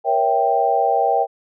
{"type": "chord", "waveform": "sine", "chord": "A# diminished seventh", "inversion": "none", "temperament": "equal with one note detuned", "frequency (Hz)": [472.9, 554.4, 659.3, 784], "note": ["A#4", "C#5", "E5", "G5"], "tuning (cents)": [25, 0, 0, 0], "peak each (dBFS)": [-22, -23, -21, -17], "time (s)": [0.04, 1.27], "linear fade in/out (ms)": 50, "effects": []}